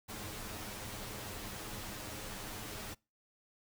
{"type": "noise with comb filter", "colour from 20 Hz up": "pink", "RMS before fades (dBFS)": -44, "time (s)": [0.08, 2.95], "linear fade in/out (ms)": 20, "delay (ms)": 9.5, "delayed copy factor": 0.6, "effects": ["noise-tail reverb RT60 0.3 s tail -26 dB re dry"]}